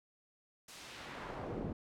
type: noise with band-pass filter sweep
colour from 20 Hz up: brown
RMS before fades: -44 dBFS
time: 0.68-1.73 s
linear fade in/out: 5 ms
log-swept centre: 8200 to 240 Hz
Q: 0.7
effects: none